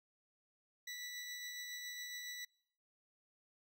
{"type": "tone with tremolo", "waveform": "20% pulse", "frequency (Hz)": 1964, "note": "B6", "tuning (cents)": -10, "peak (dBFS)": -38, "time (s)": [0.87, 2.45], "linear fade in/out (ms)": 5, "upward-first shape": "triangle", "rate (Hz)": 7.2, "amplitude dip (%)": 30, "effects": ["noise-tail reverb RT60 0.7 s tail -26 dB re dry"]}